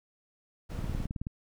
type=noise; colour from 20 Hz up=brown; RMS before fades=-36 dBFS; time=0.69-1.07 s; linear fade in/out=20 ms
type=click train; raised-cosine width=5 ms; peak=-22 dBFS; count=10; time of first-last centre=0.79-1.269 s; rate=18.8 Hz
effects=none